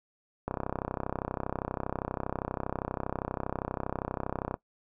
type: click train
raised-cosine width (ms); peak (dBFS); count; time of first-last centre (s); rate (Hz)
1; -17; 133; 0.48-4.542; 32.5
effects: noise-tail reverb RT60 0.1 s tail -18 dB re dry